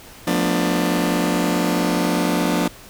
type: chord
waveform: sawtooth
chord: B half-diminished seventh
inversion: second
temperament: just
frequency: 177.8 / 222.2 / 246.9 / 296.3 Hz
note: F3 / A3 / B3 / D4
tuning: +31 / +17 / 0 / +15 cents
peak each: -18 / -22 / -20 / -18 dBFS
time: 0.27-2.68 s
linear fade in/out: 5 ms
effects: pink hiss -42 dBFS RMS until 2.89 s